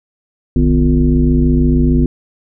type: tone with frequency modulation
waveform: sine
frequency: 155.6 Hz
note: D#3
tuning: in tune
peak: -8 dBFS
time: 0.56-2.06 s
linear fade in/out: 2 ms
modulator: 94.9 Hz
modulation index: 1.6
effects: none